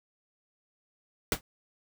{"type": "noise with exponential decay", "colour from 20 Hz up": "pink", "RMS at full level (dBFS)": -22, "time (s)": [1.32, 1.41], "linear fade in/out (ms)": 1, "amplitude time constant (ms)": 18, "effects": []}